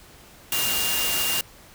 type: tone in noise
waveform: sine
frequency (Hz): 2808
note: F7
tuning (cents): +9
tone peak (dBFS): -27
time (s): 0.52-1.41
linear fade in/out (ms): 2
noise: white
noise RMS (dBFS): -25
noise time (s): 0.52-1.41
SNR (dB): -5
effects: pink hiss -49 dBFS RMS until 1.74 s